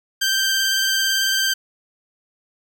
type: tone with vibrato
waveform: 15% pulse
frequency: 1568 Hz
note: G6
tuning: in tune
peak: -11 dBFS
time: 0.21-1.54 s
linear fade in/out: 10 ms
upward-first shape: square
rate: 18 Hz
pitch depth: 14 cents each way
effects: none